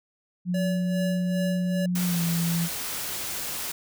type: tone with pitch glide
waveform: sine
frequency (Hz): 178.9 to 168.86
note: F3 to E3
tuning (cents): +42 to +42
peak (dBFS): -23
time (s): 0.45-2.69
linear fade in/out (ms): 50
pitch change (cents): -100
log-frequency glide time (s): 2.05-2.21
type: tone with tremolo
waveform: square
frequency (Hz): 571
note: D5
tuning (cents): -49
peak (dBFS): -29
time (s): 0.54-1.86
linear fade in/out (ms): 5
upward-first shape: sine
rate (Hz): 2.5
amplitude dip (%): 70
type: noise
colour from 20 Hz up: white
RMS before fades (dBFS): -32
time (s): 1.95-3.72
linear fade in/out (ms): 5
effects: none